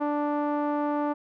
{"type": "tone with low-pass filter", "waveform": "sawtooth", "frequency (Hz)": 293.7, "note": "D4", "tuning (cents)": 0, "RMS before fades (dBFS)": -27, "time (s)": [0, 1.14], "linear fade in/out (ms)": 20, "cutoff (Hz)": 1000, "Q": 2.1, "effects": []}